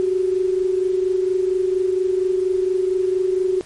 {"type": "tone pair together", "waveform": "sine", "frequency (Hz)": [370, 394.3], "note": ["F#4", "G4"], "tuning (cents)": [0, 10], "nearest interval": "minor second", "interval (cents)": 110, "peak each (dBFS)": [-17, -24], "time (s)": [0, 3.61], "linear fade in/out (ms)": 0, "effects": ["pink hiss -45 dBFS RMS until 3.65 s", "MP3 48 kbps"]}